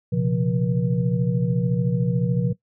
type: tone cluster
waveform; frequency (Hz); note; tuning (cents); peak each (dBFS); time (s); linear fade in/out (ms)
sine; 122 / 135.7 / 173.9 / 479.1; B2 / C#3 / F3 / A#4; -21 / -36 / -7 / +47; -24 / -24 / -22 / -31; 0.12-2.53; 10
effects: noise-tail reverb RT60 0.1 s tail -18 dB re dry